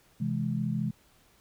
sine chord, C augmented, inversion none, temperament equal with one note detuned, 130.81 / 164.81 / 210.2 Hz, C3 / E3 / G#3, 0 / 0 / +21 cents, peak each -32 / -32 / -31 dBFS, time 0.2-0.91 s, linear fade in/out 10 ms, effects pink hiss -63 dBFS RMS until 1.4 s

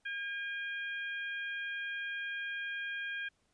harmonic tone, 809 Hz, G#5, 46 cents flat, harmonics 2 / 3 / 4, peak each -37 / -44 / -47 dBFS, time 0.05-3.29 s, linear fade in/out 10 ms, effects pink hiss -75 dBFS RMS until 3.53 s + resampled to 22050 Hz

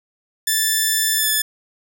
5% pulse tone with pitch glide, 1760 to 1732.8 Hz, A6 to A6, 0 to -27 cents, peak -6 dBFS, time 0.47-1.42 s, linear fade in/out 5 ms, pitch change -27 cents, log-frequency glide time 1.14-1.31 s, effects none

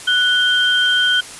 sine tone pair together, 1480 / 3157 Hz, F#6 / G7, 0 / +12 cents, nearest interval octave + minor second, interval 1312 cents, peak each -15 dBFS, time 0.07-1.21 s, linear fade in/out 10 ms, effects white hiss -34 dBFS RMS until 1.39 s + resampled to 24000 Hz

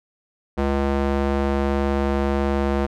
square tone with band-pass filter, 69.3 Hz, C#2, in tune, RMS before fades -21 dBFS, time 0.57-2.87 s, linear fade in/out 20 ms, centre 510 Hz, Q 0.57, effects none

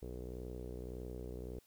sawtooth tone with low-pass filter, 61.74 Hz, B1, in tune, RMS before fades -45 dBFS, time 0.02-1.59 s, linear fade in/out 0 ms, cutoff 440 Hz, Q 4.3, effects white hiss -70 dBFS RMS until 1.66 s

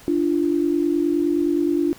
sine tone pair together, 293.9 / 343.5 Hz, D4 / F4, +1 / -29 cents, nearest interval minor third, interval 270 cents, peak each -20 dBFS, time 0.08-1.93 s, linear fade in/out 0 ms, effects pink hiss -46 dBFS RMS until 1.98 s

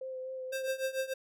sine tone with vibrato, 519 Hz, C5, 14 cents flat, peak -37 dBFS, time 0.01-0.68 s, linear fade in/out 5 ms, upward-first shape sine, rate 4 Hz, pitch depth 17 cents each way
square tone with tremolo, 528 Hz, C5, 16 cents sharp, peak -29 dBFS, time 0.52-1.14 s, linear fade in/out 10 ms, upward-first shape triangle, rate 6.8 Hz, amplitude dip 90%
effects none

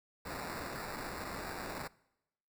white noise with sample-and-hold, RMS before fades -42 dBFS, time 0.25-1.88 s, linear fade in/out 10 ms, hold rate 3150 Hz, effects noise-tail reverb RT60 0.9 s tail -23 dB re dry

